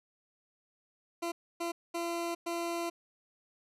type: tone bursts at uneven times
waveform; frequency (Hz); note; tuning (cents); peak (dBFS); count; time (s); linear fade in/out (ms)
20% pulse; 340.3; F4; -45; -28; 4; 1.22-1.32 / 1.6-1.72 / 1.94-2.35 / 2.46-2.9; 10
effects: resampled to 32000 Hz